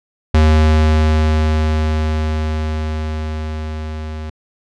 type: tone with level ramp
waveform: square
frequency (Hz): 77.78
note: D#2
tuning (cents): 0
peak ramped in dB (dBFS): -8 to -25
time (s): 0.34-4.3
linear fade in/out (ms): 5
effects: low-pass 5000 Hz 12 dB/octave